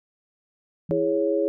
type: tone with exponential decay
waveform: sine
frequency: 165.6 Hz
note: E3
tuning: 8 cents sharp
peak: -27 dBFS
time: 0.89-1.33 s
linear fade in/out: 5 ms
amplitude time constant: 95 ms
type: chord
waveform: sine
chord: C# minor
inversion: first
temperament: equal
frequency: 329.6 / 415.3 / 554.4 Hz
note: E4 / G#4 / C#5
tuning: 0 / 0 / 0 cents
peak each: -25 / -24 / -24 dBFS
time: 0.91-1.48 s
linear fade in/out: 0 ms
effects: none